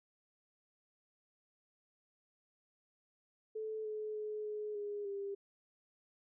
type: tone with pitch steps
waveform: sine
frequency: 435.9 / 428.5 / 425.5 / 422.6 / 411.5 / 398.7 Hz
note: A4 / A4 / G#4 / G#4 / G#4 / G4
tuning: -16 / -46 / +42 / +30 / -16 / +29 cents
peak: -38 dBFS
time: 3.55-5.35 s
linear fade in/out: 10 ms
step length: 300 ms
effects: none